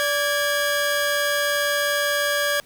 sawtooth tone pair together, 580 / 1640.5 Hz, D5 / G#6, -22 / -22 cents, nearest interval octave + tritone, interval 1800 cents, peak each -19 dBFS, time 0-2.6 s, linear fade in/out 0 ms, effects pink hiss -53 dBFS RMS until 2.65 s

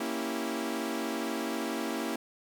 sawtooth chord, A# diminished seventh, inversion none, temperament equal, 233.1 / 277.2 / 329.6 / 392 Hz, A#3 / C#4 / E4 / G4, 0 / 0 / 0 / 0 cents, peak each -32 / -33 / -32 / -36 dBFS, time 0-2.16 s, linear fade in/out 5 ms, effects none

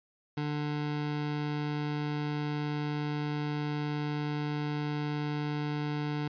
25% pulse tone, 148.4 Hz, D3, 18 cents sharp, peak -27 dBFS, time 0.37-6.28 s, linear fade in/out 5 ms, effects resampled to 11025 Hz

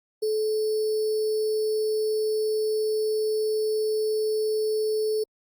sine tone with sample-and-hold, 431.5 Hz, A4, 34 cents flat, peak -22 dBFS, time 0.22-5.24 s, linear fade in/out 10 ms, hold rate 4900 Hz, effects Opus 32 kbps

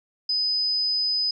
sine tone, 5010 Hz, D#8, 11 cents sharp, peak -21 dBFS, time 0.29-1.31 s, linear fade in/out 5 ms, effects none

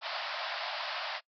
pink band-pass noise, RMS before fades -37 dBFS, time 0.01-1.21 s, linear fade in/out 50 ms, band 590 to 5100 Hz, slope 96 dB/octave, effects noise-tail reverb RT60 0.1 s tail -22 dB re dry

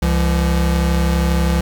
square tone pair together, 67.46 / 170 Hz, C#2 / F3, -46 / -46 cents, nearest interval octave + major third, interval 1600 cents, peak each -16 / -19 dBFS, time 0.02-1.61 s, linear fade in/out 5 ms, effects 8-bit

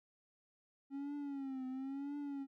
triangle tone with vibrato, 273.2 Hz, C#4, 25 cents flat, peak -38 dBFS, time 0.9-2.47 s, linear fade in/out 50 ms, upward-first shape triangle, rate 0.98 Hz, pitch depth 110 cents each way, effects none

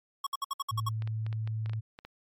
square tone bursts, 1104 Hz, C#6, 7 cents flat, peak -30 dBFS, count 8, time 0.24-0.89 s, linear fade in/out 5 ms, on 27 ms, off 62 ms
sine tone, 110 Hz, A2, in tune, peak -30 dBFS, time 0.71-1.81 s, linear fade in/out 20 ms
clicks, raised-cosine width 0.3 ms, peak -29 dBFS, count 10, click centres 1.022 / 1.075 / 1.265 / 1.328 / 1.475 / 1.66 / 1.696 / 1.734 / 1.989 / 2.05 s
effects MP3 64 kbps

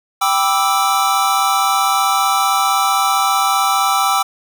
square chord, E minor seventh, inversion first, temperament equal, 784 / 987.8 / 1174.7 / 1318.5 Hz, G5 / B5 / D6 / E6, 0 / 0 / 0 / 0 cents, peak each -18 / -24 / -20 / -18 dBFS, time 0.21-4.23 s, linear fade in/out 10 ms, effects none

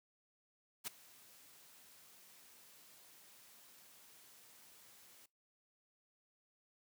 white noise with ADSR envelope, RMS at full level -40 dBFS, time 0.84-5.26 s, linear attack 33 ms, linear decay 10 ms, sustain -22 dB, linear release 5 ms, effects noise-tail reverb RT60 0.2 s tail -22 dB re dry + high-pass 100 Hz 12 dB/octave

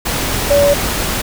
sine tone in noise, 571 Hz, D5, 49 cents flat, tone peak -8 dBFS, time 0.5-0.74 s, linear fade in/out 10 ms, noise pink, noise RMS -18 dBFS, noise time 0.05-1.22 s, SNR +7 dB, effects none

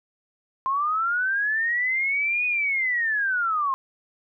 sine linear two-way sweep, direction up then down, 1046.5 to 2489 to 1046.5 Hz, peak -21 dBFS, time 0.66-3.74 s, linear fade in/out 0 ms, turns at 2.46 s, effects none

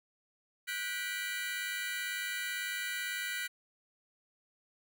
sawtooth chord, G major seventh, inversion third, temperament just, 1470 / 1568 / 1960 / 2352 Hz, F#6 / G6 / B6 / D7, -12 / 0 / -14 / +2 cents, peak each -36 / -39 / -35 / -39 dBFS, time 0.67-3.48 s, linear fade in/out 20 ms, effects none

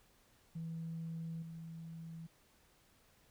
sine tone with level steps, 164 Hz, E3, 9 cents flat, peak -39 / -45 dBFS, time 0.55-2.27 s, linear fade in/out 10 ms, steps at 1.42 s, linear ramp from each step 5 ms, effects tanh soft clip ceiling -36 dBFS + pink hiss -69 dBFS RMS until 3.3 s

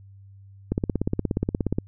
click train, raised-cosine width 3 ms, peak -10 dBFS, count 19, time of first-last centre 0.72-1.785 s, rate 16.9 Hz, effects added 98 Hz sine -45 dBFS peak until 1.87 s

